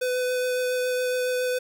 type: tone with vibrato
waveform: square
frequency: 502 Hz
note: B4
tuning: 28 cents sharp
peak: -24 dBFS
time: 0.01-1.59 s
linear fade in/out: 10 ms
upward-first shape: triangle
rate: 7.2 Hz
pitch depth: 12 cents each way
effects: 9-bit